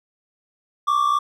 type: tone pair together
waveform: triangle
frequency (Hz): 1111.3 / 1174.7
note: C#6 / D6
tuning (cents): +4 / 0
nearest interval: minor second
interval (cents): 96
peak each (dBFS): -20 / -16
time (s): 0.87-1.19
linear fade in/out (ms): 10
effects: none